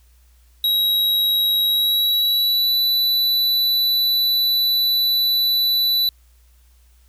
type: tone with pitch glide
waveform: square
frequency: 3841 to 3970 Hz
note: B7 to B7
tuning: -49 to +8 cents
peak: -16 dBFS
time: 0.64-6.09 s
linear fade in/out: 2 ms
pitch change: +57 cents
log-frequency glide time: 1.65-2.78 s
effects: added 60 Hz sine -50 dBFS peak until 7.08 s + white hiss -61 dBFS RMS until 7.08 s